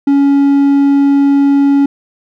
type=tone; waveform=triangle; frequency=280 Hz; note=C#4; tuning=18 cents sharp; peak=-4 dBFS; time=0.07-1.86 s; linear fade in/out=5 ms; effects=none